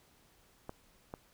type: clicks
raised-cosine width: 1 ms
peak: -27 dBFS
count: 2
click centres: 0.694 / 1.139 s
effects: pink hiss -66 dBFS RMS until 1.33 s